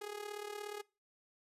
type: tone with amplitude modulation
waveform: sawtooth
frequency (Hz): 415.3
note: G#4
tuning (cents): 0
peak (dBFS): -35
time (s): 0.01-0.82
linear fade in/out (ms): 10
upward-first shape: sine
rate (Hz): 36.9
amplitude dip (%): 75
effects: noise-tail reverb RT60 0.3 s tail -23 dB re dry + resampled to 32000 Hz